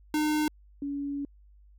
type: tone pair in turn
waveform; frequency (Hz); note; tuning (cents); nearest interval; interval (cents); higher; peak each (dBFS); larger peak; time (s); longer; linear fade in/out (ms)
square / sine; 304.1 / 283; D#4 / C#4; -40 / +36; minor second; 124; first; -25 / -30; first; 0.14-0.48 / 0.82-1.25; second; 2
effects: added 50 Hz sine -53 dBFS peak until 1.78 s